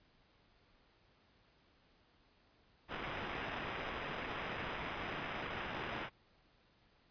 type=noise with sample-and-hold; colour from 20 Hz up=violet; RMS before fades=-42 dBFS; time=2.88-6.1 s; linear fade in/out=50 ms; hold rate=4410 Hz; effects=pink hiss -70 dBFS RMS until 7.1 s + resampled to 11025 Hz